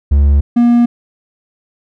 triangle tone pair in turn, 71 / 238.4 Hz, C#2 / A#3, +42 / +39 cents, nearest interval octave + major sixth, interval 2097 cents, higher second, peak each -4 dBFS, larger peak neither, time 0.11-0.41 / 0.56-0.86 s, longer neither, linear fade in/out 10 ms, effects none

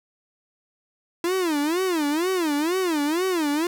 45% pulse tone with vibrato, 330 Hz, E4, 2 cents sharp, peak -21 dBFS, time 1.24-3.67 s, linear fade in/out 2 ms, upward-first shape sine, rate 2.1 Hz, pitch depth 240 cents each way, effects none

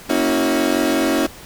30% pulse chord, F# dominant seventh, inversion first, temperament equal with one note detuned, 233.1 / 277.2 / 322.8 / 370 Hz, A#3 / C#4 / E4 / F#4, 0 / 0 / -36 / 0 cents, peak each -22 / -17 / -17 / -22 dBFS, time 0.09-1.27 s, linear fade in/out 10 ms, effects pink hiss -39 dBFS RMS until 1.45 s

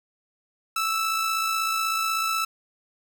sawtooth tone with amplitude modulation, 1317 Hz, E6, 2 cents flat, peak -18 dBFS, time 0.76-2.45 s, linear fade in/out 5 ms, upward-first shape sine, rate 56.2 Hz, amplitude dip 35%, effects none

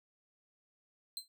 sawtooth tone with exponential decay, 4110 Hz, C8, 32 cents flat, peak -32 dBFS, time 1.17-1.28 s, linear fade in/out 1 ms, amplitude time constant 23 ms, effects none

